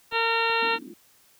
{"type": "harmonic tone", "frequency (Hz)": 457.6, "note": "A#4", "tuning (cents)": -32, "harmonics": [1, 2, 3, 4, 5, 6, 7, 8, 9], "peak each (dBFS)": [-29, -27, -29, -31, -37, -27, -38, -35, -35], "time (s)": [0.11, 0.79], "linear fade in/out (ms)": 50}
{"type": "clicks", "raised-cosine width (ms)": 1, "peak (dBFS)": -31, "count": 2, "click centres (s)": [0.125, 0.5]}
{"type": "band-pass noise", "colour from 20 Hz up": "white", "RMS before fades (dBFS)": -42, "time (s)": [0.62, 0.94], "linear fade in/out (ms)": 5, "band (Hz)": [210, 330], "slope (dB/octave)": 48}
{"effects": ["white hiss -59 dBFS RMS until 1.39 s"]}